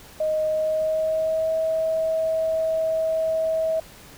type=tone with pitch glide; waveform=sine; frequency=622.3 to 642.8 Hz; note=D#5 to E5; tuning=0 to -44 cents; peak=-20 dBFS; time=0.2-3.8 s; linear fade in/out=5 ms; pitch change=+56 cents; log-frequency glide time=0.49-1.53 s; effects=pink hiss -46 dBFS RMS until 4.17 s